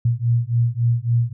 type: beating tone pair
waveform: sine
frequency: 116.54 / 120.14 Hz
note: A#2 / B2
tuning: 0 / -47 cents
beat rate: 3.6 Hz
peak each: -19 dBFS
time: 0.05-1.33 s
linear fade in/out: 5 ms
effects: none